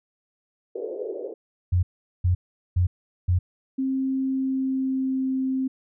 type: band-pass noise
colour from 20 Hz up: white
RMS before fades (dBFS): -32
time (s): 0.75-1.34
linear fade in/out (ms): 10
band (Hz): 370 to 510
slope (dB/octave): 48
type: tone bursts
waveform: sine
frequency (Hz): 89.5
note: F2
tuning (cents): +43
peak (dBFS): -17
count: 4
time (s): 1.72-3.39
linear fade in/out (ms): 10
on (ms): 110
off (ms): 410
type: tone with pitch glide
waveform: sine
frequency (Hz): 265.4 to 262.7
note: C4 to C4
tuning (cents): +25 to +7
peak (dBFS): -22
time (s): 3.78-5.68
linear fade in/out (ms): 10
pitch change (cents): -18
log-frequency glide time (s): 4.24-5.33
effects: none